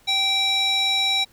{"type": "tone with band-pass filter", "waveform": "square", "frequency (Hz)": 778, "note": "G5", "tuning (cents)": -13, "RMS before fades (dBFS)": -21, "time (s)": [0.07, 1.25], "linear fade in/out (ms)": 20, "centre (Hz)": 3700, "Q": 3.5, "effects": ["pink hiss -56 dBFS RMS until 1.32 s"]}